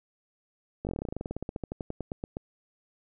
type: slowing click train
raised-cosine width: 2 ms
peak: -20 dBFS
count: 27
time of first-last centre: 0.85-2.369 s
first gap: 19 ms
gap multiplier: 1.08
effects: none